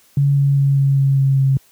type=tone with pitch steps; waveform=sine; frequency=140.8 / 139.83 / 138.86 / 137.9 / 136.95 / 136 / 135.06 Hz; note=C#3 / C#3 / C#3 / C#3 / C#3 / C#3 / C#3; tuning=+27 / +15 / +3 / -9 / -21 / -33 / -45 cents; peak=-11 dBFS; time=0.17-1.57 s; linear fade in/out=2 ms; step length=200 ms; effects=white hiss -53 dBFS RMS until 1.71 s + high-pass 60 Hz 12 dB/octave